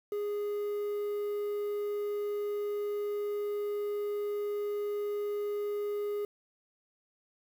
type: tone with quantisation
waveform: triangle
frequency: 412.7 Hz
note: G#4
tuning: 11 cents flat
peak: -29 dBFS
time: 0.12-6.25 s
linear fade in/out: 2 ms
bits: 9
effects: none